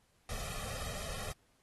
pink noise with comb filter, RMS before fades -41 dBFS, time 0.29-1.32 s, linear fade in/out 2 ms, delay 1.6 ms, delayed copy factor +0.85, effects pink hiss -72 dBFS RMS until 1.62 s + AAC 32 kbps

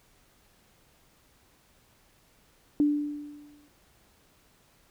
sine tone with exponential decay, 293.7 Hz, D4, in tune, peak -18 dBFS, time 2.8-3.68 s, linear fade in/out 1 ms, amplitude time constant 190 ms, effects pink hiss -63 dBFS RMS until 4.9 s

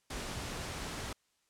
pink noise, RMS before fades -40 dBFS, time 0.1-1.13 s, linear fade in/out 5 ms, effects white hiss -75 dBFS RMS until 1.49 s + low-pass 9000 Hz 12 dB/octave

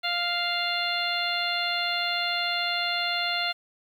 harmonic tone, 698.5 Hz, F5, in tune, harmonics 1 / 2 / 3 / 4 / 5 / 6, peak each -32 / -32 / -32 / -32 / -32 / -32 dBFS, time 0.03-3.53 s, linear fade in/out 20 ms, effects 9-bit

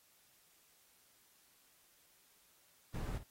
brown noise with echo, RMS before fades -40 dBFS, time 2.94-3.18 s, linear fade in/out 5 ms, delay 54 ms, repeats 1, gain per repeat -12 dB, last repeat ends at 3.234 s, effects white hiss -69 dBFS RMS until 3.3 s + AAC 48 kbps

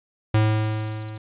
square tone with level ramp, 108.3 Hz, A2, 27 cents flat, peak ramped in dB -15 to -34 dBFS, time 0.34-1.18 s, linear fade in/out 5 ms, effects resampled to 8000 Hz + 9-bit

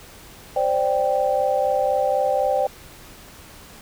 sine chord, C suspended second, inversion none, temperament equal, 523.3 / 587.3 / 784 Hz, C5 / D5 / G5, 0 / 0 / 0 cents, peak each -22 dBFS, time 0.56-2.67 s, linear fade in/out 5 ms, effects pink hiss -44 dBFS RMS until 3.81 s

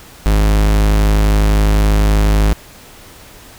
45% pulse tone, 51.91 Hz, G#1, in tune, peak -9 dBFS, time 0.26-2.53 s, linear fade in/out 0 ms, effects pink hiss -39 dBFS RMS until 3.58 s

